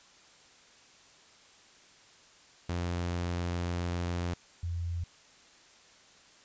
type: tone pair in turn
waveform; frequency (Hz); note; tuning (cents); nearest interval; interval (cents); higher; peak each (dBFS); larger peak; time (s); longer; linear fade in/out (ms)
sawtooth / sine; 87.31 / 85.71; F2 / F2; 0 / -32; unison; 32; first; -27 / -31; first; 2.69-4.34 / 4.63-5.04; first; 5
effects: white hiss -58 dBFS RMS until 6.44 s + resampled to 16000 Hz